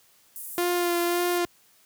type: band-pass noise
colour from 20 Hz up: white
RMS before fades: -38 dBFS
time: 0.36-1.38 s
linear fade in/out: 0 ms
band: 9400 to 16000 Hz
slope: 24 dB/octave
type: tone with vibrato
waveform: sawtooth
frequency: 349.2 Hz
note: F4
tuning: in tune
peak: -19 dBFS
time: 0.58-1.45 s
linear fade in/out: 0 ms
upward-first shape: sine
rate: 1.8 Hz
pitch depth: 19 cents each way
effects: white hiss -60 dBFS RMS until 1.85 s + high-pass 60 Hz 12 dB/octave